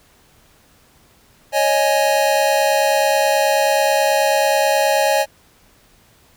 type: chord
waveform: square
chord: C# suspended second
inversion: none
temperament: just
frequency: 554.4 / 623.7 / 831.5 Hz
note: C#5 / D#5 / G#5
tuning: 0 / +4 / +2 cents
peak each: -19 dBFS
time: 1.52-5.26 s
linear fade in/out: 50 ms
effects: pink hiss -53 dBFS RMS until 6.36 s